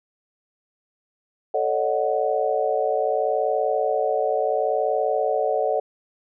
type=chord; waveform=sine; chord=D# half-diminished seventh; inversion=second; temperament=equal with one note detuned; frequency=440 / 554.4 / 615.1 / 740 Hz; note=A4 / C#5 / D#5 / F#5; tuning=0 / 0 / -20 / 0 cents; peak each=-25 dBFS; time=1.54-5.8 s; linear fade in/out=5 ms; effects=none